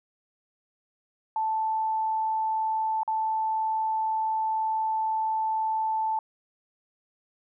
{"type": "tone with dropouts", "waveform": "sine", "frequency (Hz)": 879, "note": "A5", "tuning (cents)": -2, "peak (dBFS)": -24, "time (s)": [1.36, 6.19], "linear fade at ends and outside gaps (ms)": 2, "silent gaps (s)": [3.033, 3.077], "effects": []}